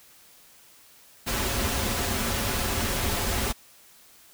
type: noise with comb filter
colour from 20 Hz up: pink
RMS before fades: -27 dBFS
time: 1.26-3.53 s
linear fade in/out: 20 ms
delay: 6.4 ms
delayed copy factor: -0.5
effects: white hiss -54 dBFS RMS until 4.33 s